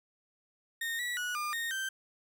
35% pulse tone with pitch steps, 1842 / 1942 / 1463 / 1205 / 1848 / 1560 Hz, A#6 / B6 / F#6 / D6 / A#6 / G6, -21 / -30 / -20 / +44 / -16 / -9 cents, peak -31 dBFS, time 0.81-1.89 s, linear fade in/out 5 ms, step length 180 ms, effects none

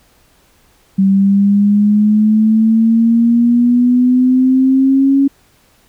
sine exponential sweep, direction up, 192.5 to 277.2 Hz, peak -7 dBFS, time 0.98-5.28 s, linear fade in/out 10 ms, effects pink hiss -52 dBFS RMS until 5.88 s

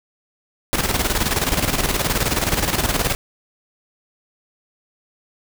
pink noise with tremolo, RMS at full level -18 dBFS, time 0.73-3.15 s, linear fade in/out 0 ms, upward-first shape square, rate 19 Hz, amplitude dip 60%, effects none

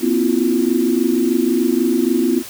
sine tone cluster, 239.8 / 263.4 / 327.7 / 354.2 Hz, A#3 / C4 / E4 / F4, +49 / +12 / -10 / +24 cents, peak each -19 dBFS, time 0-2.43 s, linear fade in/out 50 ms, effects white hiss -34 dBFS RMS until 2.49 s

